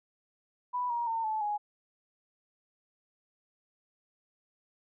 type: tone with pitch steps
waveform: sine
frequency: 987.8 / 946.5 / 906.9 / 868.9 / 832.6 Hz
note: B5 / A#5 / A#5 / A5 / G#5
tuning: 0 / +26 / -48 / -22 / +4 cents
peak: -29 dBFS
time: 0.73-1.58 s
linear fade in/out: 20 ms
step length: 170 ms
effects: none